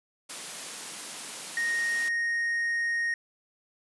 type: high-pass noise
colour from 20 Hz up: white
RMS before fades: -38 dBFS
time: 0.29-2.09 s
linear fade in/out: 10 ms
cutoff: 160 Hz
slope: 24 dB/octave
type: tone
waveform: triangle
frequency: 1863 Hz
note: A#6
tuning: 2 cents flat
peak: -24 dBFS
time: 1.57-3.14 s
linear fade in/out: 2 ms
effects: resampled to 24000 Hz